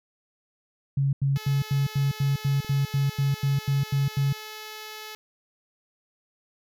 sine tone bursts, 138.1 Hz, C#3, 6 cents flat, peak -20 dBFS, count 14, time 0.97-4.328 s, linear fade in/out 5 ms, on 160 ms, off 86 ms
5% pulse tone, 430.6 Hz, A4, 37 cents flat, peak -26 dBFS, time 1.36-5.15 s, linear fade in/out 0 ms
click, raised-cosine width 3 ms, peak -29 dBFS, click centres 2.647 s
effects none

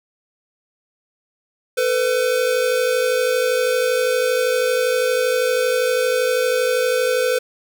square tone pair together, 450.5 / 503.1 Hz, A4 / B4, +41 / +32 cents, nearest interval major second, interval 191 cents, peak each -23 / -18 dBFS, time 1.77-7.39 s, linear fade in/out 10 ms, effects none

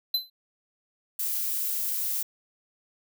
square tone with exponential decay, 4044 Hz, B7, 40 cents sharp, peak -20 dBFS, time 0.14-0.3 s, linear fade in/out 5 ms, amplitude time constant 34 ms
violet noise, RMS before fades -29 dBFS, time 1.19-2.23 s, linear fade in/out 5 ms
effects none

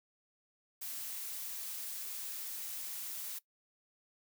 blue noise, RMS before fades -42 dBFS, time 0.81-3.39 s, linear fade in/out 10 ms, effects noise-tail reverb RT60 0.1 s tail -19 dB re dry

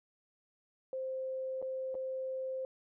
sine tone with dropouts, 523.3 Hz, C5, in tune, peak -35 dBFS, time 0.93-2.65 s, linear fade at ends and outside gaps 1 ms, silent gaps 1.617-1.625 / 1.944-1.951 s, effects none

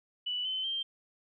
sine tone with pitch steps, 2964 / 3056 / 3151 Hz, F#7 / G7 / G7, +2 / -45 / +8 cents, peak -31 dBFS, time 0.26-0.83 s, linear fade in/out 10 ms, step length 190 ms, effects none

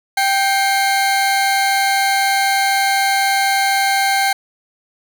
30% pulse tone pair together, 784 / 2135 Hz, G5 / C7, 0 / +34 cents, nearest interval octave + perfect fourth, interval 1734 cents, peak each -12 / -17 dBFS, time 0.17-4.33 s, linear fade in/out 5 ms, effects none

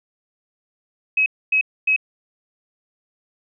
sine tone bursts, 2554 Hz, D#7, 45 cents sharp, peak -14 dBFS, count 3, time 1.17-1.963 s, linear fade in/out 5 ms, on 91 ms, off 260 ms, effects none

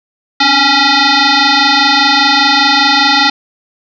sine tone with frequency modulation, 1400 Hz, F6, 4 cents sharp, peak -6 dBFS, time 0.4-3.3 s, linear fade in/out 5 ms, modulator 555 Hz, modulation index 5.9, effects none

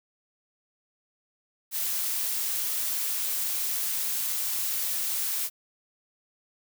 blue noise, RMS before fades -29 dBFS, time 1.71-5.5 s, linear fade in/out 50 ms, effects none

